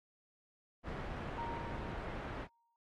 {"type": "low-pass noise", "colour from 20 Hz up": "pink", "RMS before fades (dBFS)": -43, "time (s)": [0.83, 2.48], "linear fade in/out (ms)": 50, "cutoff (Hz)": 1700, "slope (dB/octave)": 12}
{"type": "tone with exponential decay", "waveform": "sine", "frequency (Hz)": 932.3, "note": "A#5", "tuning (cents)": 0, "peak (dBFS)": -38, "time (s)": [1.38, 2.76], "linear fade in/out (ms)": 1, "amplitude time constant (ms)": 300}
{"effects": ["AAC 32 kbps"]}